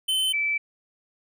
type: tone pair in turn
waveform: square / sine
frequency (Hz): 3062 / 2317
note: G7 / D7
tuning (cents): -41 / -24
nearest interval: perfect fourth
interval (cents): 483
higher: first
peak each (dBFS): -22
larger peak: neither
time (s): 0.08-0.33 / 0.33-0.58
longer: neither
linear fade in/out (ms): 10
effects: none